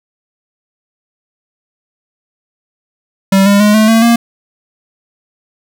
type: tone with pitch steps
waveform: square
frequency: 193.9 / 201.3 / 209 / 217 / 225.3 / 233.9 Hz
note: G3 / G3 / G#3 / A3 / A3 / A#3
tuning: -19 / +46 / +11 / -24 / +41 / +6 cents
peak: -6 dBFS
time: 3.32-4.16 s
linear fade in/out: 5 ms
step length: 140 ms
effects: none